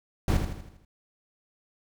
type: noise with echo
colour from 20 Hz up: brown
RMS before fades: -23 dBFS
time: 0.28-0.37 s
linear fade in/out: 2 ms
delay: 80 ms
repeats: 6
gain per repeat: -6 dB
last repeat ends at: 0.85 s
effects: none